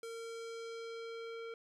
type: tone with low-pass filter sweep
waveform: square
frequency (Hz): 458.2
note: A#4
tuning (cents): -30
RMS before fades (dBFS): -45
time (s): 0.03-1.54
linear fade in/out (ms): 2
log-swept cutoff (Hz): 10000 to 2700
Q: 1.2
effects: 13-bit